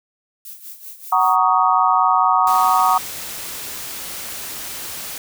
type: noise with tremolo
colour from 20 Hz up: violet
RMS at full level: -34 dBFS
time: 0.45-1.36 s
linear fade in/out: 2 ms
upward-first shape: sine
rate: 5.2 Hz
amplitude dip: 70%
type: chord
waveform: sine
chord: D# minor seventh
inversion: first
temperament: just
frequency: 746.7 / 933.4 / 1120.1 / 1244.5 Hz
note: F#5 / A#5 / C#6 / D#6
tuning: +16 / +2 / +18 / 0 cents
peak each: -18 dBFS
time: 1.12-2.98 s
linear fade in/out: 5 ms
type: noise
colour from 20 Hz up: white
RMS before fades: -30 dBFS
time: 2.47-5.18 s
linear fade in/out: 2 ms
effects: none